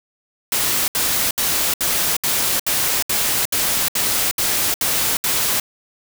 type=noise bursts; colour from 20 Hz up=white; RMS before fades=-19 dBFS; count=12; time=0.52-5.599 s; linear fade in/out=2 ms; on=360 ms; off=69 ms; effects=none